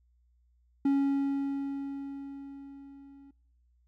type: tone with level ramp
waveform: triangle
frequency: 277.2 Hz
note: C#4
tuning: in tune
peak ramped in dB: -20 to -49 dBFS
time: 0.85-3.31 s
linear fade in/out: 5 ms
effects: noise-tail reverb RT60 0.7 s tail -25 dB re dry + added 60 Hz sine -64 dBFS peak until 3.87 s